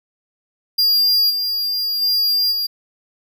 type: tone with level steps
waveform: square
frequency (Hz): 4801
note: D8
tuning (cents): +37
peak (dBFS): -13 / -19 / -15 / -19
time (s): 0.78-2.67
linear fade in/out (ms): 10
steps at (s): 1.29 / 2.01 / 2.51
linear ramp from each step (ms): 20
effects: none